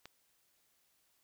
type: click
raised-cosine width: 0.2 ms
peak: -30 dBFS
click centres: 0.056 s
effects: white hiss -74 dBFS RMS until 1.23 s